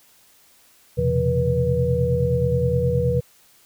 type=tone cluster; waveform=sine; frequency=83.3 / 124.6 / 134.1 / 171.4 / 485.9 Hz; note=E2 / B2 / C3 / F3 / B4; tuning=+19 / +16 / +43 / -32 / -28 cents; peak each=-26 / -24 / -24 / -27 / -21 dBFS; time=0.97-3.21 s; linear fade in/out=20 ms; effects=white hiss -55 dBFS RMS until 3.65 s